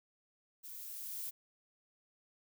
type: noise with level ramp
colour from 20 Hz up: violet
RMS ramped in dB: -49 to -41 dBFS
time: 0.63-1.31 s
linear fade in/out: 20 ms
effects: none